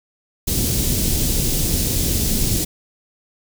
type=band-stop noise; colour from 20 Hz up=pink; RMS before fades=-19 dBFS; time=0.47-2.65 s; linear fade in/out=10 ms; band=290 to 5000 Hz; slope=12 dB/octave; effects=none